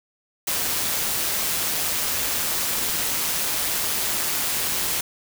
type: noise with amplitude modulation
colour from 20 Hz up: white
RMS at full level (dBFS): -23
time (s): 0.47-5.01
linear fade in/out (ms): 5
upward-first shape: sine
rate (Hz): 159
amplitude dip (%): 30
effects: none